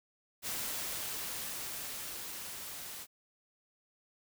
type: noise with level ramp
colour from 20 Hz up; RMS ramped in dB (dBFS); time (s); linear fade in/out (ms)
white; -37 to -45; 0.42-3.07; 50
effects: none